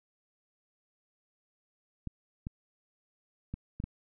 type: clicks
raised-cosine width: 5 ms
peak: -24 dBFS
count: 5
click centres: 2.073 / 2.469 / 3.54 / 3.801 / 3.84 s
effects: none